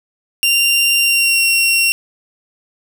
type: tone with pitch glide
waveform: sawtooth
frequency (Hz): 2777 to 2739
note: F7 to F7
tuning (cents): -10 to -34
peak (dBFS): -8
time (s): 0.43-1.92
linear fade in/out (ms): 0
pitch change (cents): -24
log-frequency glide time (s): 0.99-1.43
effects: none